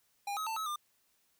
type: tone with pitch steps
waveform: square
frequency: 809 / 1274 / 891 / 1288 / 1200 Hz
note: G#5 / D#6 / A5 / E6 / D6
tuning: -46 / +41 / +22 / -41 / +37 cents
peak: -35 dBFS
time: 0.27-0.76 s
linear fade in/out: 5 ms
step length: 98 ms
effects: white hiss -73 dBFS RMS until 1.39 s